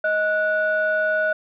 sine tone pair together, 627 / 1470.7 Hz, D#5 / F#6, +13 / -11 cents, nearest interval octave + minor third, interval 1476 cents, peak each -20 dBFS, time 0.04-1.33 s, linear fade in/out 5 ms, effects tanh soft clip ceiling -12 dBFS

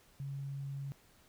sine tone, 138.59 Hz, C#3, in tune, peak -38 dBFS, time 0.2-0.92 s, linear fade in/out 0 ms, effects pink hiss -65 dBFS RMS until 1.28 s

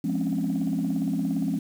sine chord, Db major seventh, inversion first, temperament just, 173.24 / 207.9 / 259.9 / 277.2 Hz, F3 / Ab3 / C4 / Db4, -14 / +2 / -11 / 0 cents, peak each -28 dBFS, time 0.04-1.59 s, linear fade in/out 5 ms, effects tanh soft clip ceiling -18 dBFS + 8-bit

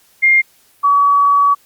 sine tone pair in turn, 2118 / 1136.3 Hz, C7 / C#6, +21 / +43 cents, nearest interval major seventh, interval 1078 cents, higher first, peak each -7 / -8 dBFS, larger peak first, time 0.22-0.42 / 0.83-1.55 s, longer second, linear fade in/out 20 ms, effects white hiss -52 dBFS RMS until 1.65 s + Opus 48 kbps

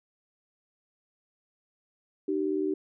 sine tone pair together, 304.6 / 383.8 Hz, D#4 / G4, -37 / -37 cents, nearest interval major third, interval 400 cents, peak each -29 / -28 dBFS, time 2.28-2.74 s, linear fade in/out 5 ms, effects none

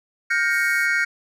triangle chord, G half-diminished seventh, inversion third, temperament equal with one note detuned, 1417.2 / 1568 / 1864.7 / 2217 Hz, F6 / G6 / Bb6 / Db7, +25 / 0 / 0 / 0 cents, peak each -22 dBFS, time 0.3-1.05 s, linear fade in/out 10 ms
white high-pass noise, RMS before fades -37 dBFS, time 0.49-0.88 s, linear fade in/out 50 ms, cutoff 6600 Hz, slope 24 dB/octave
effects resampled to 32000 Hz

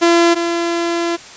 sawtooth tone pair in turn, 340 / 340 Hz, F4 / F4, -46 / -46 cents, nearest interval unison, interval 0 cents, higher neither, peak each -5 / -12 dBFS, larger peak first, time 0.01-0.35 / 0.35-1.17 s, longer second, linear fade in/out 20 ms, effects white hiss -36 dBFS RMS until 1.36 s + resampled to 16000 Hz

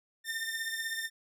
sawtooth beating tone pair, 1800 / 1816 Hz, A6 / A#6, +39 / -46 cents, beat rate 16 Hz, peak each -32 / -35 dBFS, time 0.24-1.1 s, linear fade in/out 50 ms, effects none

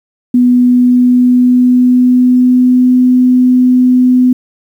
sine tone with pitch glide, 246.9 to 251.7 Hz, B3 to B3, 0 to +33 cents, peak -4 dBFS, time 0.34-4.33 s, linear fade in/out 5 ms, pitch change +33 cents, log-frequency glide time 0.49-2.96 s, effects 7-bit

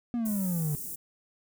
triangle exponential sweep, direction down, 244 to 144.7 Hz, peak -25 dBFS, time 0.14-0.75 s, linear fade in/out 0 ms
white band-stop noise, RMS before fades -38 dBFS, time 0.25-0.96 s, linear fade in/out 10 ms, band 370 to 7800 Hz, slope 24 dB/octave
effects none

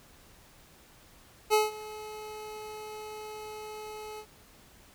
25% pulse tone with ADSR envelope, 428 Hz, A4, 48 cents flat, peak -16 dBFS, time 1.5-4.26 s, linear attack 36 ms, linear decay 170 ms, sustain -20 dB, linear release 73 ms, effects pink hiss -57 dBFS RMS until 4.94 s

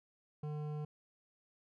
sine tone with hard clipping, 150 Hz, D3, 37 cents sharp, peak -40 dBFS, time 0.43-0.85 s, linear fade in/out 5 ms, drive 12 dB, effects none

